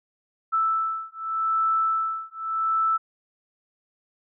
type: beating tone pair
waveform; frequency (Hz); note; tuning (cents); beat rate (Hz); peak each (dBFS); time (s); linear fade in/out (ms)
sine; 1318.5 / 1319.34; E6 / E6; 0 / +1; 0.84; -25; 0.52-2.98; 20
effects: none